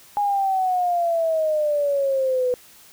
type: exponential sweep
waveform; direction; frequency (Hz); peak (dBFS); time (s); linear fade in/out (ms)
sine; down; 828 to 493.9; -18; 0.17-2.54; 0
effects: white hiss -49 dBFS RMS until 2.92 s